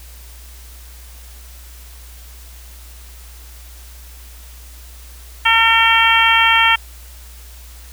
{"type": "harmonic tone", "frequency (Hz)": 454.1, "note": "A#4", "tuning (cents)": -45, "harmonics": [2, 3, 4, 5, 6, 7], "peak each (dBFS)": [-17, -17, -17, -17, -17, -17], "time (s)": [5.45, 6.76], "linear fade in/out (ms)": 10, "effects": ["added 60 Hz sine -36 dBFS peak until 7.92 s", "white hiss -43 dBFS RMS until 7.92 s"]}